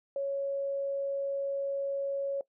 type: tone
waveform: sine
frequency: 554.4 Hz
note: C#5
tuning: in tune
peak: -29 dBFS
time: 0.16-2.41 s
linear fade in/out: 2 ms
effects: noise-tail reverb RT60 0.1 s tail -19 dB re dry